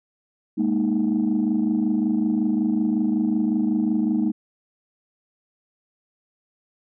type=chord; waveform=sine; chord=Ab suspended second; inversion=none; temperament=equal; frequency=207.7 / 233.1 / 311.1 Hz; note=Ab3 / Bb3 / Eb4; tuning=0 / 0 / 0 cents; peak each=-22 dBFS; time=0.57-4.32 s; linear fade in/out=20 ms; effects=tanh soft clip ceiling -13 dBFS